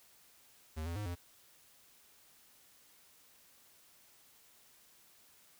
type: tone with pitch steps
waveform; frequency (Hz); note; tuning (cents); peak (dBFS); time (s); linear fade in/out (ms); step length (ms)
square; 78.5 / 84.7 / 104.4 / 87.2; D#2 / E2 / G#2 / F2; +16 / +48 / +10 / -2; -38; 0.76-1.156; 20; 99
effects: white hiss -64 dBFS RMS until 5.59 s